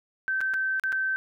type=tone with dropouts; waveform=sine; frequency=1547 Hz; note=G6; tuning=23 cents flat; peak=-24 dBFS; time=0.28-1.16 s; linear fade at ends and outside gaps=0 ms; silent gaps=0.406-0.413 / 0.537-0.541 / 0.797-0.837 / 0.922-0.927 s; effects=none